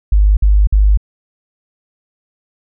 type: tone bursts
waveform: sine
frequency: 50.8 Hz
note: G#1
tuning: 38 cents flat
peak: -6 dBFS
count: 3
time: 0.12-0.974 s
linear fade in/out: 5 ms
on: 250 ms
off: 52 ms
effects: none